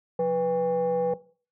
sine tone with frequency modulation, 492.8 Hz, B4, 4 cents flat, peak -21 dBFS, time 0.19-1.14 s, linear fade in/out 5 ms, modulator 313 Hz, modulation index 0.63, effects noise-tail reverb RT60 0.4 s tail -18 dB re dry + tanh soft clip ceiling -17 dBFS

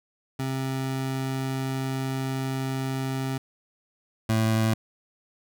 25% pulse tone pair in turn, 132.9 / 111.06 Hz, C3 / A2, +27 / +17 cents, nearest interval minor third, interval 310 cents, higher first, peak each -23 / -17 dBFS, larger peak second, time 0.39-3.38 / 4.29-4.74 s, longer first, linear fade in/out 5 ms, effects none

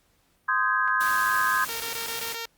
sine chord, Ab major seventh, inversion first, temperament just, 1038.3 / 1245.9 / 1557.4 / 1661.2 Hz, C6 / Eb6 / G6 / Ab6, -14 / +2 / -12 / 0 cents, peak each -26 / -27 / -27 / -26 dBFS, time 0.48-1.65 s, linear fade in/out 10 ms
white noise, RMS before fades -35 dBFS, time 1-2.35 s, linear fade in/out 10 ms
5% pulse tone bursts, 460 Hz, A#4, 23 cents flat, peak -20 dBFS, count 6, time 1.69-2.455 s, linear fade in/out 0 ms, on 110 ms, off 21 ms
effects pink hiss -66 dBFS RMS until 2.57 s + Opus 48 kbps

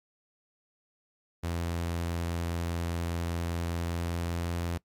sawtooth tone with pitch glide, 85 to 85.79 Hz, F2 to F2, -46 to -30 cents, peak -26 dBFS, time 1.43-4.78 s, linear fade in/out 10 ms, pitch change +16 cents, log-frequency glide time 3.8-4.57 s, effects noise-tail reverb RT60 0.1 s tail -21 dB re dry + MP3 96 kbps

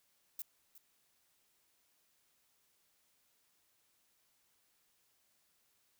violet noise with echo, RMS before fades -42 dBFS, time 0.39-0.42 s, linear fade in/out 2 ms, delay 360 ms, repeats 1, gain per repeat -15 dB, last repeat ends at 0.78 s, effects white hiss -75 dBFS RMS until 5.99 s

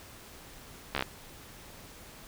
slowing click train, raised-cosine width 0.3 ms, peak -13 dBFS, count 6, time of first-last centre 0.95-1.024 s, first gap 14 ms, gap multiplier 1.03, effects pink hiss -50 dBFS RMS until 2.27 s

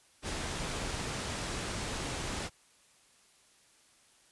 pink low-pass noise, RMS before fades -37 dBFS, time 0.22-2.5 s, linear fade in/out 50 ms, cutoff 9800 Hz, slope 24 dB/octave, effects white hiss -64 dBFS RMS until 4.31 s + resampled to 24000 Hz

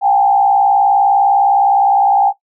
sine tone with frequency modulation, 800 Hz, G5, 35 cents sharp, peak -8 dBFS, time 0.01-2.33 s, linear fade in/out 50 ms, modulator 59.7 Hz, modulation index 0.82, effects noise-tail reverb RT60 0.1 s tail -17 dB re dry

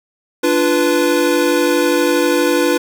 square chord, B diminished, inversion first, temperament equal with one note detuned, 293.7 / 346 / 493.9 Hz, D4 / F4 / B4, 0 / -16 / 0 cents, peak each -18 / -17 / -17 dBFS, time 0.43-2.78 s, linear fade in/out 10 ms, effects 7-bit

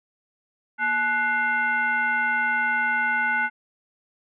sine tone with frequency modulation, 1480 Hz, F#6, in tune, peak -20 dBFS, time 0.78-3.5 s, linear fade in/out 50 ms, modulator 620 Hz, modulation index 1, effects none

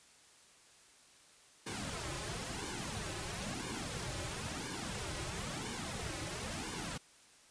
pink noise with flanger, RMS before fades -41 dBFS, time 1.66-6.98 s, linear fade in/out 10 ms, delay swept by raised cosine 1.5 to 4.4 ms, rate 0.99 Hz, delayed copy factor -0.75, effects white hiss -62 dBFS RMS until 7.5 s + resampled to 22050 Hz

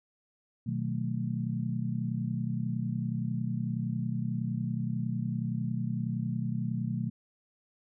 sine chord, B dominant seventh, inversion none, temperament just, 123.47 / 154.34 / 185.21 / 222.2 Hz, B2 / D#3 / F#3 / A3, 0 / -14 / +2 / +17 cents, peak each -33 / -36 / -36 / -35 dBFS, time 0.66-7.1 s, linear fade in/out 10 ms, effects none

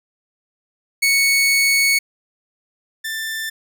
sawtooth tone pair in turn, 2217 / 1776.3 Hz, C#7 / A6, 0 / +16 cents, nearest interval major third, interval 384 cents, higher first, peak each -10 / -20 dBFS, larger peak first, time 1.02-1.99 / 3.04-3.5 s, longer first, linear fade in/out 10 ms, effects none

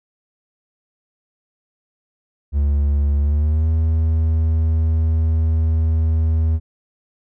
triangle tone with pitch glide, 71.8 to 80.13 Hz, D2 to E2, -39 to -49 cents, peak -12 dBFS, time 2.52-6.6 s, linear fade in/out 50 ms, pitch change +190 cents, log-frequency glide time 3.21-3.68 s, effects none

